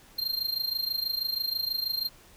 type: tone with amplitude modulation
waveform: square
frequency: 4186 Hz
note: C8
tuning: in tune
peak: -25 dBFS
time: 0.18-2.09 s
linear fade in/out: 10 ms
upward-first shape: sine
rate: 26.2 Hz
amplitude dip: 80%
effects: pink hiss -55 dBFS RMS until 2.36 s